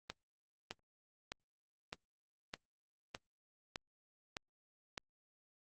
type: click train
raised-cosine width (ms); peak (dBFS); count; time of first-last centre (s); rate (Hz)
0.2; -23; 9; 0.1-4.978; 1.64
effects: Opus 24 kbps